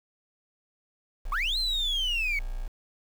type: tone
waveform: sine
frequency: 30.33 Hz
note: B0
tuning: 30 cents flat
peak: -29 dBFS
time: 1.25-2.68 s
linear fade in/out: 10 ms
type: linear two-way sweep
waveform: sine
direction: up then down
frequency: 1035 to 4186 to 2193 Hz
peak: -24 dBFS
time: 1.32-2.39 s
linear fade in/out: 2 ms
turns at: 1.58 s
effects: tanh soft clip ceiling -22 dBFS + 8-bit